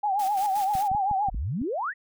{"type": "tone with vibrato", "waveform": "sine", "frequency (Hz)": 798, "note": "G5", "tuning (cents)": 31, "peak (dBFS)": -22, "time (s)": [0.03, 1.3], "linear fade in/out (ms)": 10, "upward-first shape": "triangle", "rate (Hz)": 7.7, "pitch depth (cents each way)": 120}
{"type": "noise with tremolo", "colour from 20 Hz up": "white", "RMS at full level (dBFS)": -40, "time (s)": [0.19, 0.88], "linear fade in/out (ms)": 5, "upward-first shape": "square", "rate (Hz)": 5.5, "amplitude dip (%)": 60}
{"type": "clicks", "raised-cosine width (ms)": 5, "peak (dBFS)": -24, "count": 7, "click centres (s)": [0.753, 0.916, 0.949, 1.113, 1.286, 1.346, 1.616]}
{"type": "exponential sweep", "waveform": "sine", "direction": "up", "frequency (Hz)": [34.65, 1996], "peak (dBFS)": -26, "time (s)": [1.3, 1.94], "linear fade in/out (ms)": 50}
{"effects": []}